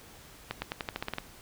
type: accelerating click train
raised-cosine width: 0.3 ms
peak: -16 dBFS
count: 10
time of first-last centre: 0.51-1.184 s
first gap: 110 ms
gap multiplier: 0.9
effects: pink hiss -52 dBFS RMS until 1.41 s